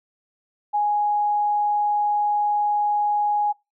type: tone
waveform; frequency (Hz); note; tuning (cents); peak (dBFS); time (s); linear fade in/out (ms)
sine; 830.6; G#5; 0; -18; 0.73-3.53; 20
effects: noise-tail reverb RT60 0.2 s tail -21 dB re dry